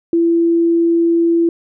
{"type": "tone", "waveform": "sine", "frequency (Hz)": 336.2, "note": "E4", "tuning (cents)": 34, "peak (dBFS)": -10, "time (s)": [0.13, 1.49], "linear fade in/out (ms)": 2, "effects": []}